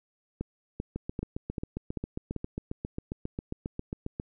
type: two click trains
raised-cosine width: 3 ms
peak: -20 / -19 dBFS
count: 25 / 6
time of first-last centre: 0.96-4.199 / 0.41-2.363 s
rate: 7.41 / 2.56 Hz
effects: none

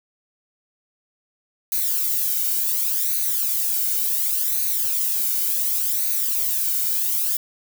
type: noise with flanger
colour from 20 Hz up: violet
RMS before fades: -22 dBFS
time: 1.72-7.37 s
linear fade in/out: 2 ms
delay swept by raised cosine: 0.47 to 1.36 ms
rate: 0.69 Hz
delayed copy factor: +0.65
effects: none

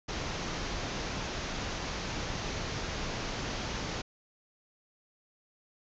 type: low-pass noise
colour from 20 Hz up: pink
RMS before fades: -36 dBFS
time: 0.08-4.02 s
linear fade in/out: 10 ms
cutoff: 6700 Hz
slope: 96 dB/octave
effects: none

